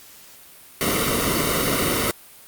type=noise with comb filter; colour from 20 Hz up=pink; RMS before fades=-21 dBFS; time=0.81-2.11 s; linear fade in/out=0 ms; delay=1.2 ms; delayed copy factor=-0.8; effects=white hiss -46 dBFS RMS until 2.47 s + Opus 48 kbps